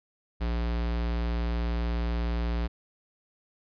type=tone; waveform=square; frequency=58.27 Hz; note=A#1; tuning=in tune; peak=-27 dBFS; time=0.4-2.68 s; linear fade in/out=20 ms; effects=resampled to 11025 Hz